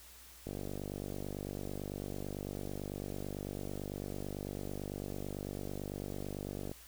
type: click train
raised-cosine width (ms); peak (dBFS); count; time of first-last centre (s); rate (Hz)
2; -27; 307; 0.47-6.715; 49
effects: added 60 Hz sine -60 dBFS peak until 6.87 s + white hiss -56 dBFS RMS until 6.87 s